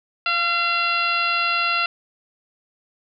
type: harmonic tone with a mistuned harmonic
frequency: 684 Hz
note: F5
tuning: 36 cents flat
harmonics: 1 / 2 / 3 / 4 / 5 / 6 / 7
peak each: -32 / -22 / -30 / -22 / -33 / -30 / -34 dBFS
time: 0.26-1.86 s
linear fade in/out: 2 ms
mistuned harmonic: 1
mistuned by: +22 cents
effects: none